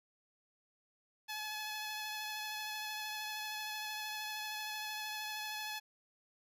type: tone with vibrato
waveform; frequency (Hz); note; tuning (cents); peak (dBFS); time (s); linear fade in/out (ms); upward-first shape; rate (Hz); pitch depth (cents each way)
10% pulse; 854; G#5; +48; -31; 1.28-5.8; 20; triangle; 13; 20
effects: none